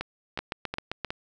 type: two click trains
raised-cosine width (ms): 0.3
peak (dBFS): -15 / -14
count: 4 / 6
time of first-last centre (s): 0.01-1.105 / 0.39-1.047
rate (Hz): 2.74 / 7.61
effects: none